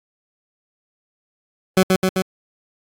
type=tone with echo; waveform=20% pulse; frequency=187.3 Hz; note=F#3; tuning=21 cents sharp; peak=-6 dBFS; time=1.77-1.83 s; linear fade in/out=2 ms; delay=130 ms; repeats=3; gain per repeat=-2 dB; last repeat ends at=2.22 s; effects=AAC 48 kbps